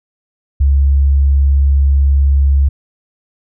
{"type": "tone", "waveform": "sine", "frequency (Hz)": 69.3, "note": "C#2", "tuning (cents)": 0, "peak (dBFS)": -7, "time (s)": [0.6, 2.69], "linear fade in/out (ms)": 10, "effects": []}